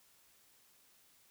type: silence
effects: white hiss -67 dBFS RMS until 1.3 s